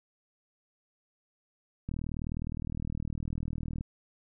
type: click train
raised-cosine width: 5 ms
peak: -23 dBFS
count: 77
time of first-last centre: 1.89-3.809 s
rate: 39.6 Hz
effects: none